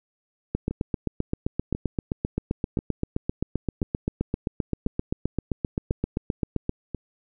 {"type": "two click trains", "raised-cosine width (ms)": 3, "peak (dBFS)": [-17, -11], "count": [7, 48], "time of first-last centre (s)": [[0.71, 6.947], [0.55, 6.694]], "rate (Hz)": [0.962, 7.65], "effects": []}